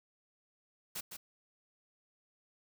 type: noise with echo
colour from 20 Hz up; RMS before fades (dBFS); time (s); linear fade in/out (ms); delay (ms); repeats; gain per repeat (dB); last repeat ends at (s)
white; -40; 0.95-1.01; 10; 160; 1; -6; 1.17
effects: none